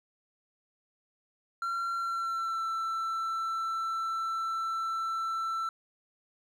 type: tone with pitch glide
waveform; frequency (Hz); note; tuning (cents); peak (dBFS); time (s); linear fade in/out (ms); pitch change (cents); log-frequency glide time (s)
triangle; 1368 to 1334.4; F6 to E6; -36 to +21; -28; 1.62-5.69; 2; -43; 1.94-2.65
effects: none